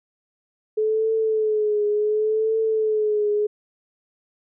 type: tone with vibrato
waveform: sine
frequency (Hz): 430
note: A4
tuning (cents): -40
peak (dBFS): -18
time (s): 0.77-3.47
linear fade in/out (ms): 10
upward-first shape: triangle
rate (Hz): 0.69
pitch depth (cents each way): 61
effects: none